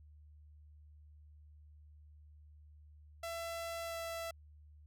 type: tone with pitch glide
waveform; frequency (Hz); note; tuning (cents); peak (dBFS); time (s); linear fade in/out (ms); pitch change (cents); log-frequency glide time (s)
sawtooth; 670 to 665.4; E5 to E5; +28 to +16; -36; 3.23-4.31; 5; -12; 3.85-3.96
effects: added 75 Hz sine -56 dBFS peak until 4.86 s